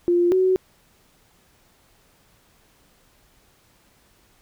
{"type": "tone pair in turn", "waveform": "sine", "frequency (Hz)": [349.2, 373.3], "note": ["F4", "F#4"], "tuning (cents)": [0, 15], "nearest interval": "minor second", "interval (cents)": 115, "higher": "second", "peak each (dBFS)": -15, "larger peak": "neither", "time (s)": [[0.08, 0.32], [0.32, 0.56]], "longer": "neither", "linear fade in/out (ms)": 0, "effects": ["pink hiss -59 dBFS RMS until 4.41 s"]}